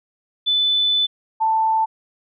sine tone pair in turn, 3501 / 885.2 Hz, A7 / A5, -9 / +10 cents, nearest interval 2 octaves, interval 2381 cents, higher first, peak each -15 dBFS, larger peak neither, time 0.46-1.07 / 1.4-1.86 s, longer first, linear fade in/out 20 ms, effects none

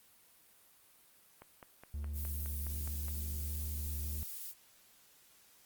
click train, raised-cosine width 0.5 ms, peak -35 dBFS, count 9, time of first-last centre 1.42-3.083 s, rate 4.81 Hz
triangle tone with pitch glide, 73.2 to 74.52 Hz, D2 to D2, -5 to +26 cents, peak -35 dBFS, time 1.94-4.23 s, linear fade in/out 0 ms, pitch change +31 cents, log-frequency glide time 2.45-3.36 s
violet noise, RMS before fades -44 dBFS, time 2.13-4.54 s, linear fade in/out 50 ms
effects white hiss -64 dBFS RMS until 5.65 s + Opus 32 kbps

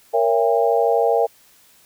sine chord, A# diminished seventh, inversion none, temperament just, 466.2 / 559.4 / 671.3 / 805.5 Hz, A#4 / C#5 / E5 / G5, 0 / +16 / +31 / +47 cents, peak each -18 / -22 / -20 / -21 dBFS, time 0.13-1.27 s, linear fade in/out 20 ms, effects white hiss -53 dBFS RMS until 1.85 s

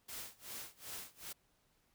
white noise with tremolo, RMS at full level -45 dBFS, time 0.08-1.33 s, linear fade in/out 10 ms, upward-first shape sine, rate 2.6 Hz, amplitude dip 95%, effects pink hiss -75 dBFS RMS until 1.94 s

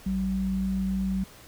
sine tone pair together, 56.7 / 190.7 Hz, A#1 / G3, -47 / -47 cents, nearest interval octave + major sixth, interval 2100 cents, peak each -33 / -25 dBFS, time 0.06-1.24 s, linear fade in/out 5 ms, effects pink hiss -50 dBFS RMS until 1.47 s

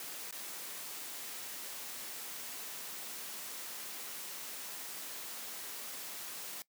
white noise with dropouts, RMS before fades -44 dBFS, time 0-6.62 s, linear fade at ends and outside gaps 1 ms, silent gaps 0.31-0.325 s, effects noise-tail reverb RT60 0.1 s tail -20 dB re dry + high-pass 200 Hz 12 dB/octave

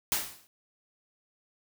white noise with exponential decay, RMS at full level -25 dBFS, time 0.12-0.47 s, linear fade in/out 0 ms, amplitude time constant 75 ms, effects none

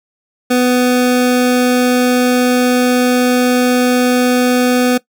25% pulse tone, 249.1 Hz, B3, 15 cents sharp, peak -6 dBFS, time 0.5-4.98 s, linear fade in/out 10 ms, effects noise-tail reverb RT60 0.1 s tail -19 dB re dry

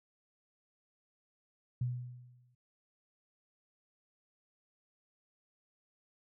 sine tone with exponential decay, 123.47 Hz, B2, in tune, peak -29 dBFS, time 1.81-2.55 s, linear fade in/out 5 ms, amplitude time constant 160 ms, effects none

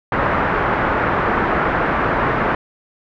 white low-pass noise, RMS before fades -18 dBFS, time 0.12-2.55 s, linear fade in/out 2 ms, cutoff 1600 Hz, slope 24 dB/octave, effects none

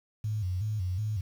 sine tone with vibrato, 99 Hz, G2, 18 cents sharp, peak -28 dBFS, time 0.24-1.21 s, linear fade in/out 5 ms, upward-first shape square, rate 2.7 Hz, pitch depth 140 cents each way, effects 9-bit

